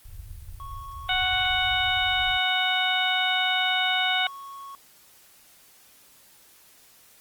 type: low-pass noise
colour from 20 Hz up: pink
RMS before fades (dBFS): -40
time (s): 0.05-2.38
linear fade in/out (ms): 10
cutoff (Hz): 110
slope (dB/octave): 48
type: tone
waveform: triangle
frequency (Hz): 1104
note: C#6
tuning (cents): -7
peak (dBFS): -36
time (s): 0.6-4.75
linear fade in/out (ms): 0
type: harmonic tone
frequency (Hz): 740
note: F#5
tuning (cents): 0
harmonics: 1 / 2 / 3 / 4 / 5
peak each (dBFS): -28 / -28 / -28 / -28 / -28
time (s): 1.09-4.27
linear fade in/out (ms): 2
effects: white hiss -55 dBFS RMS until 7.2 s + Opus 32 kbps